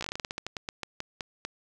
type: slowing click train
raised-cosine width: 0.2 ms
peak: -16 dBFS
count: 18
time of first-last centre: 0.01-1.45 s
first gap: 15 ms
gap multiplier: 1.19
effects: none